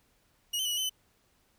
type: tone with pitch steps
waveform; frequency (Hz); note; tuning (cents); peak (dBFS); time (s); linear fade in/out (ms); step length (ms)
sawtooth; 2888 / 3073 / 2948 / 2914 / 3053 / 3025; F#7 / G7 / F#7 / F#7 / G7 / F#7; -43 / -35 / -7 / -27 / -46 / +38; -26; 0.53-0.896; 10; 61
effects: pink hiss -69 dBFS RMS until 1.58 s